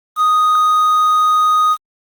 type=tone with quantisation; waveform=triangle; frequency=1244.5 Hz; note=D#6; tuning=in tune; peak=-8 dBFS; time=0.16-1.77 s; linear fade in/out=50 ms; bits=6; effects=Opus 24 kbps